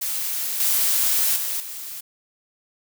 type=noise with level steps; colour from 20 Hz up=blue; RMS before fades=-26 / -20 / -26 / -34 dBFS; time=0.01-2.01 s; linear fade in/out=10 ms; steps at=0.6 / 1.36 / 1.6 s; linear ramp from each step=2 ms; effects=none